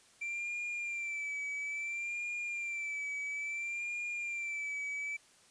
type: tone with vibrato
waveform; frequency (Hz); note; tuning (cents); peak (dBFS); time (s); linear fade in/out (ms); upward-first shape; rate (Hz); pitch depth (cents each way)
triangle; 2349; D7; 0; -34; 0.21-5.17; 10; sine; 0.59; 50
effects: white hiss -63 dBFS RMS until 5.5 s + resampled to 22050 Hz